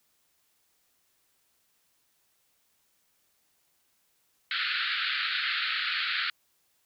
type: band-pass noise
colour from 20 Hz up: pink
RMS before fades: -30 dBFS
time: 4.51-6.3 s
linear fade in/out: 2 ms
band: 1300 to 4500 Hz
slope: 96 dB/octave
effects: white hiss -71 dBFS RMS until 6.85 s